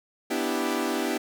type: chord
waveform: sawtooth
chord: E minor seventh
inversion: second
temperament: equal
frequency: 246.9 / 293.7 / 329.6 / 392 Hz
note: B3 / D4 / E4 / G4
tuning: 0 / 0 / 0 / 0 cents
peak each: -27 dBFS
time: 0.3-1.18 s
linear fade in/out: 10 ms
effects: none